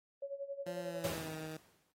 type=tone with tremolo; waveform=sine; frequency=557 Hz; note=C#5; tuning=8 cents sharp; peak=-37 dBFS; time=0.22-1.14 s; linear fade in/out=5 ms; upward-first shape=sine; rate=11 Hz; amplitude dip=80%
type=tone with pitch glide; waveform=15% pulse; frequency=174.5 to 157.27 Hz; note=F3 to D#3; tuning=-1 to +19 cents; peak=-36 dBFS; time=0.66-1.57 s; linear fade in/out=5 ms; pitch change=-180 cents; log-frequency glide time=0.79-1.32 s
type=noise with exponential decay; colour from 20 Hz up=pink; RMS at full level=-39 dBFS; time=1.04-1.92 s; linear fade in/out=1 ms; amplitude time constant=190 ms
effects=high-pass 100 Hz 12 dB/octave + AAC 48 kbps